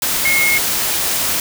sine tone in noise, 2161 Hz, C#7, 45 cents flat, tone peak -13 dBFS, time 0.25-0.58 s, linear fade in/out 2 ms, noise white, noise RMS -18 dBFS, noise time 0.02-1.4 s, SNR +2 dB, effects none

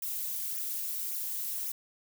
violet noise with flanger, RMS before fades -35 dBFS, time 0.02-1.72 s, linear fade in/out 5 ms, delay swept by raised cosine 0.22 to 5.32 ms, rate 1.8 Hz, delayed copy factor -0.7, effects none

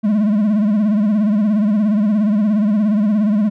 triangle tone with vibrato, 209.7 Hz, G#3, 17 cents sharp, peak -10 dBFS, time 0.03-3.5 s, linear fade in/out 20 ms, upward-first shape sine, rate 17 Hz, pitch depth 94 cents each way, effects none

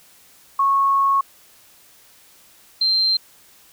sine tone pair in turn, 1100 / 4145 Hz, C#6 / C8, -14 / -17 cents, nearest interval octave + major seventh, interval 2297 cents, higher second, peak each -14 / -15 dBFS, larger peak first, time 0.59-1.21 / 2.81-3.17 s, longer first, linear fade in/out 5 ms, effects white hiss -51 dBFS RMS until 3.72 s

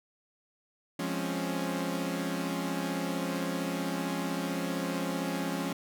sawtooth chord, Db major seventh, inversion first, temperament equal, 174.61 / 207.7 / 261.6 / 277.2 Hz, F3 / Ab3 / C4 / Db4, 0 / 0 / 0 / 0 cents, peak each -31 / -34 / -35 / -31 dBFS, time 0.99-5.73 s, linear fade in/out 5 ms, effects none

